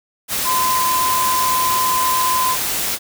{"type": "tone in noise", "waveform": "sine", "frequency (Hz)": 1023, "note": "C6", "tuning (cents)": -39, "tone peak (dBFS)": -16, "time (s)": [0.44, 2.57], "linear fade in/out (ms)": 50, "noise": "white", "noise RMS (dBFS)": -21, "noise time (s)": [0.28, 2.99], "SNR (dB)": 2, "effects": []}